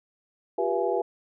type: tone cluster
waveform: sine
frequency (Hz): 357.4 / 395.5 / 486.2 / 674 / 838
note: F4 / G4 / B4 / E5 / G#5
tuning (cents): +40 / +15 / -27 / +38 / +15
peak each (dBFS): -31 / -28 / -28 / -30 / -32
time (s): 0.58-1.02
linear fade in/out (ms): 5
effects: none